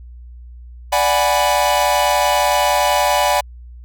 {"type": "chord", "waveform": "45% pulse", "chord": "G# half-diminished seventh", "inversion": "second", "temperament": "equal", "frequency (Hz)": [587.3, 740, 830.6, 987.8], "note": ["D5", "F#5", "G#5", "B5"], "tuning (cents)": [0, 0, 0, 0], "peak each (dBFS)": -19, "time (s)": [0.92, 3.41], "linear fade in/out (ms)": 10, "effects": ["added 60 Hz sine -34 dBFS peak until 3.84 s"]}